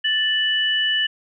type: tone pair together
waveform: sine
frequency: 1760 / 2960 Hz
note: A6 / F#7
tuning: 0 / 0 cents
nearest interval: major sixth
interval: 900 cents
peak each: -22 / -19 dBFS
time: 0.04-1.07 s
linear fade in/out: 10 ms
effects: none